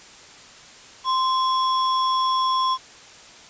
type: tone with sample-and-hold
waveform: sine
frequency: 1042 Hz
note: C6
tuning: 7 cents flat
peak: -18 dBFS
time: 1.04-2.78 s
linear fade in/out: 50 ms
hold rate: 4410 Hz
effects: white hiss -45 dBFS RMS until 3.49 s + resampled to 16000 Hz